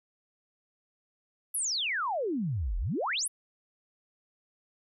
sine exponential two-way sweep, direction down then up, 11840 to 38.48 to 11840 Hz, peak -28 dBFS, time 1.54-3.28 s, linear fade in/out 10 ms, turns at 2.78 s, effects none

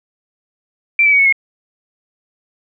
sine tone with pitch steps, 2349 / 2301 / 2253 / 2207 / 2162 Hz, D7 / D7 / C#7 / C#7 / C#7, 0 / -36 / +28 / -8 / -44 cents, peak -8 dBFS, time 0.99-1.325 s, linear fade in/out 2 ms, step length 67 ms, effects none

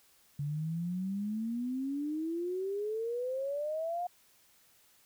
sine exponential sweep, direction up, 141.4 to 721 Hz, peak -32 dBFS, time 0.39-4.07 s, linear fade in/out 5 ms, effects white hiss -65 dBFS RMS until 5.05 s

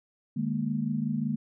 sine chord, D# suspended fourth, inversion none, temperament equal with one note detuned, 151.75 / 207.7 / 233.1 Hz, D#3 / G#3 / A#3, -43 / 0 / 0 cents, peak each -32 / -31 / -30 dBFS, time 0.36-1.36 s, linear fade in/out 10 ms, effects none

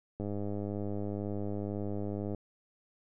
click train, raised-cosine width 2 ms, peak -24 dBFS, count 220, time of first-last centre 0.2-2.347 s, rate 102 Hz, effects none

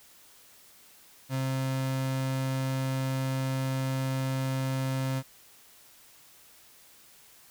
35% pulse tone, 132.5 Hz, C3, 22 cents sharp, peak -26 dBFS, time 1.29-5.23 s, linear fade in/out 50 ms, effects white hiss -56 dBFS RMS until 7.5 s

